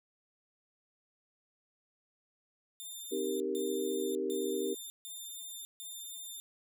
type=tone bursts; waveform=10% pulse; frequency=3603 Hz; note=A7; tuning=40 cents sharp; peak=-35 dBFS; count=5; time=2.8-6.4 s; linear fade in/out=0 ms; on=600 ms; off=150 ms
type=chord; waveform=sine; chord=C minor seventh; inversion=none; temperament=equal; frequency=261.6 / 311.1 / 392 / 466.2 Hz; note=C4 / Eb4 / G4 / Bb4; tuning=0 / 0 / 0 / 0 cents; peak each=-40 / -39 / -34 / -37 dBFS; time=3.11-4.75 s; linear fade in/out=20 ms
effects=none